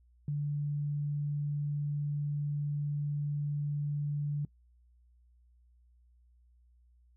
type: tone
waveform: sine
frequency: 145.9 Hz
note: D3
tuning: 11 cents flat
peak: -30 dBFS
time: 0.28-4.45 s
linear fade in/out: 2 ms
effects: noise-tail reverb RT60 0.1 s tail -21 dB re dry + added 60 Hz sine -61 dBFS peak until 7.16 s